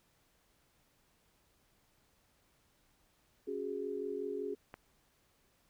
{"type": "chord", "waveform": "sine", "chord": "C# suspended fourth", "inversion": "none", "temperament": "equal", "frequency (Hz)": [277.2, 370, 415.3], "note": ["C#4", "F#4", "G#4"], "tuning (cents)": [0, 0, 0], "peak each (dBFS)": [-44, -41, -38], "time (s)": [3.47, 4.55], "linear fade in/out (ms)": 10}
{"type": "click", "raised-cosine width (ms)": 0.5, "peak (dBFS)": -31, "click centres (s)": 4.741}
{"effects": ["pink hiss -72 dBFS RMS until 5.69 s"]}